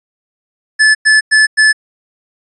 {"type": "tone bursts", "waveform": "square", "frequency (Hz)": 1734, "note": "A6", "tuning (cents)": -26, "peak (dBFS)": -6, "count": 4, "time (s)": [0.79, 1.73], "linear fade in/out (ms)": 20, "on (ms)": 160, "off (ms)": 100, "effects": ["resampled to 24000 Hz"]}